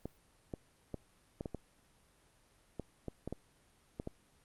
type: clicks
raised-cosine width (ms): 2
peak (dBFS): -26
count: 12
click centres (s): 0.056 / 0.538 / 0.943 / 1.409 / 1.458 / 1.547 / 2.797 / 3.083 / 3.276 / 3.326 / 3.999 / 4.074
effects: pink hiss -68 dBFS RMS until 4.44 s + Opus 32 kbps